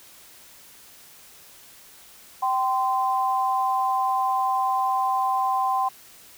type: tone pair together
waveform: sine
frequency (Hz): 775 / 1035.2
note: G5 / C6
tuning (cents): -20 / -19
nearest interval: perfect fourth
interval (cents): 501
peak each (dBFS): -23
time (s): 2.42-5.89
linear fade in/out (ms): 10
effects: white hiss -49 dBFS RMS until 6.37 s